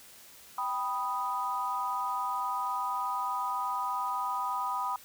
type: chord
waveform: sine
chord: G augmented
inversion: none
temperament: equal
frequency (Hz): 784 / 987.8 / 1244.5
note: G5 / B5 / D#6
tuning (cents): 0 / 0 / 0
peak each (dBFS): -37 / -32 / -34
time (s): 0.58-4.96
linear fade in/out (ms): 2
effects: white hiss -53 dBFS RMS until 5.04 s